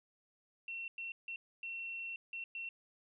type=tone bursts at uneven times; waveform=sine; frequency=2715 Hz; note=F7; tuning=50 cents flat; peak=-40 dBFS; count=6; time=0.68-0.88 / 0.98-1.12 / 1.28-1.36 / 1.63-2.16 / 2.33-2.44 / 2.55-2.69 s; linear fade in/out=2 ms; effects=none